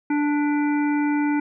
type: harmonic tone with a mistuned harmonic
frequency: 293.7 Hz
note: D4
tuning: in tune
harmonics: 1 / 3 / 5 / 7 / 8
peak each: -19 / -29 / -33 / -36 / -37 dBFS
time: 0.1-1.4 s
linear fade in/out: 5 ms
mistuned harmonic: 7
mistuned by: -44 cents
effects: none